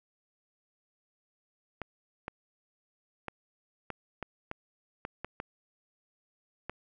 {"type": "clicks", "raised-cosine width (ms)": 0.5, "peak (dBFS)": -21, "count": 10, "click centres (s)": [1.817, 2.281, 3.283, 3.903, 4.227, 4.514, 5.051, 5.246, 5.401, 6.696], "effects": []}